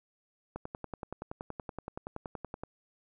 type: click train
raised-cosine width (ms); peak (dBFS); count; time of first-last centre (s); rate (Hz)
1; -24; 23; 0.56-2.635; 10.6
effects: none